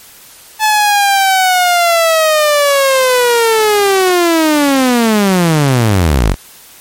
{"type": "linear sweep", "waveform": "sawtooth", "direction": "down", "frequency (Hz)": [869, 38.89], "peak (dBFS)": -4, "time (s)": [0.59, 6.36], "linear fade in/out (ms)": 50, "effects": ["white hiss -38 dBFS RMS until 6.8 s", "MP3 64 kbps"]}